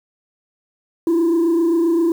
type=tone with frequency modulation; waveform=sine; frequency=334.8 Hz; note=E4; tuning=27 cents sharp; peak=-11 dBFS; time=1.07-2.12 s; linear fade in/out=2 ms; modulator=27.6 Hz; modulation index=0.51; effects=tanh soft clip ceiling -12 dBFS + 7-bit